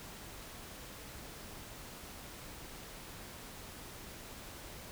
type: silence
effects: pink hiss -49 dBFS RMS until 4.91 s